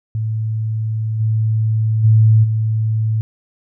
sine tone with level steps, 110 Hz, A2, in tune, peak -17 / -13 / -7 / -14 dBFS, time 0.15-3.21 s, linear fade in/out 0 ms, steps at 1.19 / 2.03 / 2.43 s, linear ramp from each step 20 ms, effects none

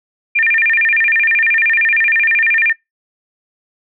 sine tone with vibrato, 2081 Hz, C7, 10 cents flat, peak -10 dBFS, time 0.35-2.73 s, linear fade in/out 10 ms, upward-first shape square, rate 13 Hz, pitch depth 240 cents each way, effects noise-tail reverb RT60 0.2 s tail -26 dB re dry

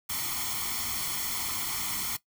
white noise with comb filter, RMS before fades -32 dBFS, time 0.09-2.17 s, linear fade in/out 10 ms, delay 0.92 ms, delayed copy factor +0.75, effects noise-tail reverb RT60 0.1 s tail -17 dB re dry

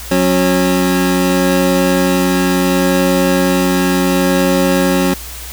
25% pulse tone pair together, 182.3 / 273.1 Hz, F#3 / C#4, -25 / -26 cents, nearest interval perfect fifth, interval 699 cents, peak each -10 dBFS, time 0.11-5.14 s, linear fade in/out 5 ms, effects added 60 Hz sine -30 dBFS peak until 5.52 s + white hiss -30 dBFS RMS until 5.52 s

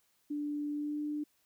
sine tone with pitch glide, 293.7 to 297.5 Hz, D4 to D4, 0 to +22 cents, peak -33 dBFS, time 0.3-1.24 s, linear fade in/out 10 ms, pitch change +22 cents, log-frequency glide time 0.73-1 s, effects white hiss -73 dBFS RMS until 1.45 s

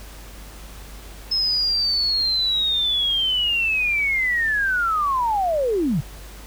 sine linear sweep, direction down, 5200 to 123.47 Hz, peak -18 dBFS, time 1.31-6.01 s, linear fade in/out 10 ms, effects added 50 Hz sine -38 dBFS peak until 6.46 s + pink hiss -43 dBFS RMS until 6.46 s

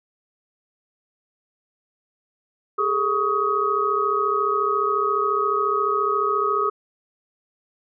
sine tone cluster, 404.7 / 439 / 1127 / 1258 Hz, G#4 / A4 / C#6 / D#6, -45 / -4 / +28 / +19 cents, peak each -25 / -29 / -26 / -21 dBFS, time 2.78-6.7 s, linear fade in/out 10 ms, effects none

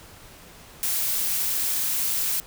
blue noise, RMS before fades -25 dBFS, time 0.83-2.4 s, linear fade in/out 0 ms, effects pink hiss -47 dBFS RMS until 2.46 s

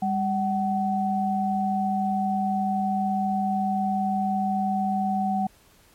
sine tone pair together, 199.7 / 754 Hz, G3 / F#5, +32 / +32 cents, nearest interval octave + major seventh, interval 2300 cents, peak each -25 / -24 dBFS, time 0.02-5.47 s, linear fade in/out 5 ms, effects pink hiss -57 dBFS RMS until 5.94 s + MP3 64 kbps

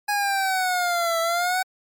25% pulse exponential two-way sweep, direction down then up, 830.6 to 659.3 to 755 Hz, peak -17 dBFS, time 0.08-1.63 s, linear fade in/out 10 ms, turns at 1.2 s, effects MP3 96 kbps

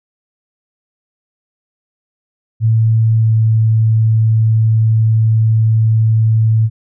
sine tone with pitch glide, 112 to 111.03 Hz, A2 to A2, +31 to +16 cents, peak -8 dBFS, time 2.6-6.7 s, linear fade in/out 50 ms, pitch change -15 cents, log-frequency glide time 3.17-3.31 s, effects none

